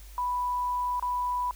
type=tone with dropouts; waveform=sine; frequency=987.8 Hz; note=B5; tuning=in tune; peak=-26 dBFS; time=0.18-1.51 s; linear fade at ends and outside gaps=1 ms; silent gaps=0.997-1.025 s; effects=added 50 Hz sine -44 dBFS peak until 1.55 s + white hiss -54 dBFS RMS until 1.55 s